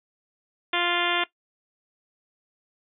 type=harmonic tone; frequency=349.1 Hz; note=F4; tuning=1 cent flat; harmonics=1 / 2 / 3 / 4 / 5 / 6 / 7 / 8 / 9 / 10; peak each=-31 / -31 / -31 / -31 / -31 / -31 / -31 / -31 / -31 / -31 dBFS; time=0.73-1.24 s; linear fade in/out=5 ms; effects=noise-tail reverb RT60 0.1 s tail -17 dB re dry

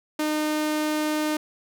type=tone; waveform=sawtooth; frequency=305.3 Hz; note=D#4; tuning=33 cents flat; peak=-19 dBFS; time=0.19-1.37 s; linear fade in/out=5 ms; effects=none

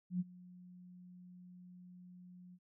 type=tone with ADSR envelope; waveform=sine; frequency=180 Hz; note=F#3; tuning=47 cents flat; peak=-31 dBFS; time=0.1-2.59 s; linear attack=100 ms; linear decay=31 ms; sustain=-22 dB; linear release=53 ms; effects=none

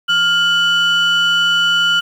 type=tone pair together; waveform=sine; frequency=1405 / 2977 Hz; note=F6 / F#7; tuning=+10 / +10 cents; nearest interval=octave + minor second; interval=1300 cents; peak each=-12 dBFS; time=0.08-2.01 s; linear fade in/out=20 ms; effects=tanh soft clip ceiling -8 dBFS + 7-bit

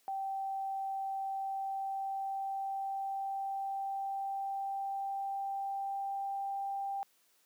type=tone with pitch glide; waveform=sine; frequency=778 to 789.8 Hz; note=G5 to G5; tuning=-13 to +13 cents; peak=-34 dBFS; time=0.08-7.03 s; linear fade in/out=0 ms; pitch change=+26 cents; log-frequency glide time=1.25-6.75 s; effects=white hiss -70 dBFS RMS until 7.45 s + high-pass 200 Hz 12 dB/octave

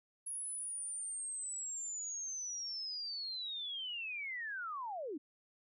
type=linear sweep; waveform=sine; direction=down; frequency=10548 to 263 Hz; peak=-39 dBFS; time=0.26-5.18 s; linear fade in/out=10 ms; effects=none

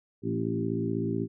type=harmonic tone with a mistuned harmonic; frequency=56.1 Hz; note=A1; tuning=34 cents sharp; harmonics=2 / 3 / 4 / 5 / 6 / 7; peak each=-34 / -34 / -34 / -34 / -34 / -34 dBFS; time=0.22-1.28 s; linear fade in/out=50 ms; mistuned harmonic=5; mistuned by=-26 cents; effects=none

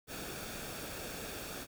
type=noise with comb filter; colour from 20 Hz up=pink; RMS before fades=-43 dBFS; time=0.07-1.67 s; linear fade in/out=50 ms; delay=0.99 ms; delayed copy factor=-0.5; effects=none

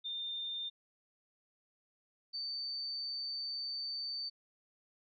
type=tone pair in turn; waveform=sine; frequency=3611 / 4569 Hz; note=A7 / D8; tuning=+44 / -48 cents; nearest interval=major third; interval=408 cents; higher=second; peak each=-37 / -37 dBFS; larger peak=neither; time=0.04-0.7 / 2.33-4.3 s; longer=second; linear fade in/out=20 ms; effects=none

